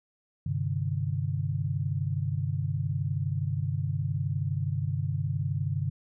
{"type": "chord", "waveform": "sine", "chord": "G suspended fourth", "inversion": "none", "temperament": "equal with one note detuned", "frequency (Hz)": [98, 130.81, 150], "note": ["G2", "C3", "D3"], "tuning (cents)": [0, 0, 37], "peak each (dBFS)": -31, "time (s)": [0.46, 5.9], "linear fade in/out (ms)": 5, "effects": []}